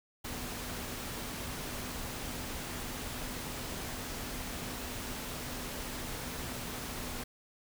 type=tone in noise; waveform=sine; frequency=248.3 Hz; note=B3; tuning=9 cents sharp; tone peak=-48 dBFS; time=0.24-7.24 s; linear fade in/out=10 ms; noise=pink; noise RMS=-40 dBFS; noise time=0.24-7.24 s; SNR=-11 dB; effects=none